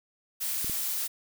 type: noise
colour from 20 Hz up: blue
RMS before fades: -31 dBFS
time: 0.4-1.08 s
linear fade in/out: 20 ms
type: clicks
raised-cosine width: 3 ms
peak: -26 dBFS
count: 2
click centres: 0.645 / 0.697 s
effects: none